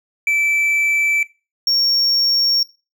triangle tone pair in turn, 2321 / 5520 Hz, D7 / F8, -21 / -21 cents, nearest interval octave + minor third, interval 1500 cents, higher second, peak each -12 dBFS, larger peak neither, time 0.27-1.23 / 1.67-2.63 s, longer neither, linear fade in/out 2 ms, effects noise-tail reverb RT60 0.3 s tail -20 dB re dry

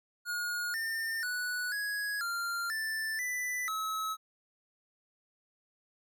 square tone with pitch steps, 1437 / 1806 / 1476 / 1666 / 1390 / 1767 / 1988 / 1290 Hz, F6 / A6 / F#6 / G#6 / F6 / A6 / B6 / E6, +49 / +45 / -5 / +5 / -9 / +7 / +11 / -38 cents, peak -33 dBFS, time 0.25-4.17 s, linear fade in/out 50 ms, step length 490 ms, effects none

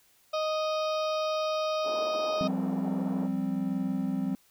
harmonic tone, 622.3 Hz, D#5, in tune, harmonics 1 / 2 / 4 / 5 / 6 / 7 / 8 / 9, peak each -28 / -33 / -42 / -46 / -42 / -49 / -45 / -47 dBFS, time 0.33-2.48 s, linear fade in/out 10 ms
white band-pass noise, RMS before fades -41 dBFS, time 1.83-3.29 s, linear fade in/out 50 ms, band 250 to 810 Hz, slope 24 dB/octave
triangle chord, F suspended second, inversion none, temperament equal, 174.61 / 196 / 261.6 Hz, F3 / G3 / C4, 0 / 0 / 0 cents, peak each -33 / -29 / -29 dBFS, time 2.41-4.35 s, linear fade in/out 0 ms
effects white hiss -64 dBFS RMS until 4.5 s

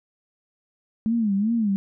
sine tone with vibrato, 214 Hz, A3, 48 cents flat, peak -19 dBFS, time 1.06-1.76 s, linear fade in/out 0 ms, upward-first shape sine, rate 2.6 Hz, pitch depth 160 cents each way, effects none

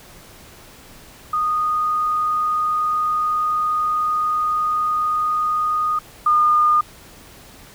sine tone pair in turn, 1235 / 1216.6 Hz, D#6 / D#6, -13 / -39 cents, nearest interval unison, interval 26 cents, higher first, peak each -17 / -12 dBFS, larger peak second, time 1.33-5.99 / 6.26-6.81 s, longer first, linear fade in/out 5 ms, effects pink hiss -44 dBFS RMS until 7.74 s

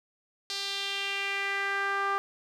sawtooth tone with band-pass filter sweep, 396.3 Hz, G4, 19 cents sharp, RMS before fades -31 dBFS, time 0.5-2.18 s, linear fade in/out 0 ms, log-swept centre 4500 to 1200 Hz, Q 2.8, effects none

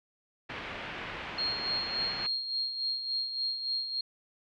white low-pass noise, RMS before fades -40 dBFS, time 0.49-2.27 s, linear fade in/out 10 ms, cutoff 2800 Hz, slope 24 dB/octave
sine tone with tremolo, 4241 Hz, C8, 23 cents sharp, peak -28 dBFS, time 1.38-4.01 s, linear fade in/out 5 ms, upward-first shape sine, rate 3.5 Hz, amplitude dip 55%
effects none

